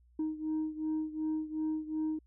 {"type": "beating tone pair", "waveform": "sine", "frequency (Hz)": [311.1, 313.8], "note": ["D#4", "D#4"], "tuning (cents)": [0, 15], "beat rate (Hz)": 2.7, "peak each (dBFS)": [-32, -35], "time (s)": [0.19, 2.19], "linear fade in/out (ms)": 5, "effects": ["tanh soft clip ceiling -28 dBFS", "added 60 Hz sine -61 dBFS peak until 2.26 s"]}